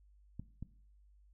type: clicks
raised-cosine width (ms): 5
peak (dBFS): -30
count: 2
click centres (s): 0.396 / 0.626
effects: noise-tail reverb RT60 0.5 s tail -17 dB re dry + added 50 Hz sine -61 dBFS peak until 1.33 s